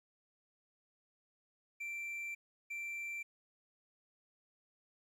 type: tone bursts at uneven times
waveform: triangle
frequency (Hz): 2349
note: D7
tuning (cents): 0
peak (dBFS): -38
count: 2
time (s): 1.8-2.35 / 2.7-3.23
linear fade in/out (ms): 10
effects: 12-bit